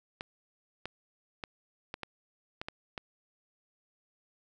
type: clicks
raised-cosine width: 0.3 ms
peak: -21 dBFS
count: 8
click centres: 0.209 / 0.856 / 1.438 / 1.941 / 2.033 / 2.615 / 2.685 / 2.978 s
effects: none